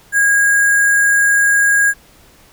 sine tone with sample-and-hold, 1636 Hz, G#6, 26 cents flat, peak -9 dBFS, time 0.12-1.94 s, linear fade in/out 50 ms, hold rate 8820 Hz, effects pink hiss -47 dBFS RMS until 2.52 s

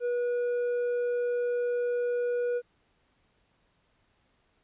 sine tone with tanh clipping, 484.9 Hz, B4, 32 cents flat, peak -27 dBFS, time 0-2.62 s, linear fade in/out 50 ms, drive 5 dB, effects pink hiss -70 dBFS RMS until 4.63 s + resampled to 8000 Hz

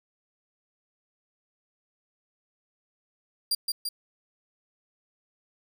sawtooth tone with echo, 4765 Hz, D8, 24 cents sharp, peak -20 dBFS, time 3.51-3.55 s, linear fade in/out 5 ms, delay 170 ms, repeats 2, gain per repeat -3 dB, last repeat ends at 3.89 s, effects none

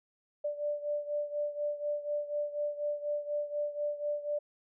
sine beating tone pair, 587.3 / 591.4 Hz, D5 / D5, 0 / +12 cents, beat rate 4.1 Hz, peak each -33 / -37 dBFS, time 0.44-4.39 s, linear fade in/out 10 ms, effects none

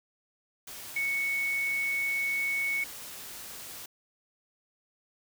sine tone in noise, 2217 Hz, C#7, in tune, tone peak -27 dBFS, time 0.96-2.84 s, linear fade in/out 5 ms, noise white, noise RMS -43 dBFS, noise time 0.67-3.86 s, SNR +13 dB, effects none

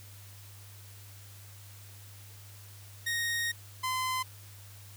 sawtooth tone pair in turn, 1864.7 / 1028 Hz, A#6 / C6, 0 / -31 cents, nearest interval minor seventh, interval 1031 cents, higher first, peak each -26 dBFS, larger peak neither, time 3.06-3.52 / 3.83-4.23 s, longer first, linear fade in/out 10 ms, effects added 100 Hz sine -49 dBFS peak until 4.96 s + white hiss -54 dBFS RMS until 4.96 s

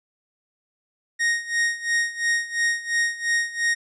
45% pulse tone with tremolo, 1866 Hz, A#6, 1 cent sharp, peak -18 dBFS, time 1.19-3.75 s, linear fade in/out 20 ms, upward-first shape sine, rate 2.9 Hz, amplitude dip 85%, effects resampled to 22050 Hz

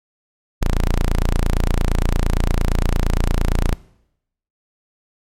sawtooth tone, 28.71 Hz, A#0, 25 cents flat, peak -11 dBFS, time 0.61-3.74 s, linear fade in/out 10 ms, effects noise-tail reverb RT60 0.8 s tail -21 dB re dry + MP3 64 kbps

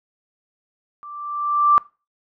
sine tone with level ramp, 1174.7 Hz, D6, in tune, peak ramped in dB -35 to -9 dBFS, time 1.03-1.78 s, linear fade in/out 0 ms, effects noise-tail reverb RT60 0.3 s tail -22 dB re dry

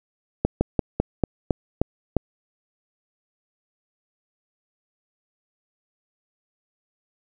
slowing click train, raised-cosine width 2 ms, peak -5 dBFS, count 8, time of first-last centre 0.45-2.167 s, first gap 160 ms, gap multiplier 1.14, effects none

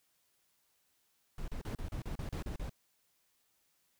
brown noise bursts, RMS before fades -39 dBFS, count 10, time 1.38-2.695 s, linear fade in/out 2 ms, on 100 ms, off 35 ms, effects white hiss -75 dBFS RMS until 3.99 s

